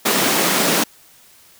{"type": "high-pass noise", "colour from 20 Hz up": "pink", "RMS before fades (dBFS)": -17, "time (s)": [0.05, 0.84], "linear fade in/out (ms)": 10, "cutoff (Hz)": 170, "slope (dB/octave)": 48, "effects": ["white hiss -49 dBFS RMS until 1.59 s"]}